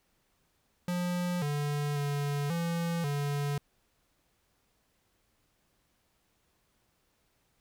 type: tone with pitch steps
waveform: square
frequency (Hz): 177.4 / 145.9 / 143.7 / 169 / 143.7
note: F3 / D3 / D3 / E3 / D3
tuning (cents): +27 / -11 / -37 / +43 / -37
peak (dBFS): -30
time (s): 0.88-3.58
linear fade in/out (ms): 2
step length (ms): 540
effects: pink hiss -73 dBFS RMS until 7.6 s